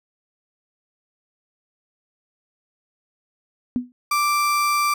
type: tone with exponential decay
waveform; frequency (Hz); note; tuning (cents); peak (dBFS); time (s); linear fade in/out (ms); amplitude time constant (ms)
sine; 246.9; B3; 0; -15; 3.76-3.92; 0; 33
type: tone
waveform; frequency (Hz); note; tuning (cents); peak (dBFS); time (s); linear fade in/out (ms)
35% pulse; 1174.7; D6; 0; -16; 4.11-4.94; 5
effects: none